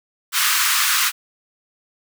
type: high-pass noise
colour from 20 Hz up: pink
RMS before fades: -18 dBFS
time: 0.32-1.12 s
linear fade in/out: 50 ms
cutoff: 1100 Hz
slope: 48 dB/octave
effects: none